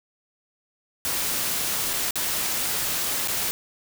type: noise with dropouts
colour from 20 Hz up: white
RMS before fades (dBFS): -26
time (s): 1.05-3.51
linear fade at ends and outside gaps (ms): 0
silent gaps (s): 1.932-1.936 / 2.108-2.156 / 3.275-3.283
effects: none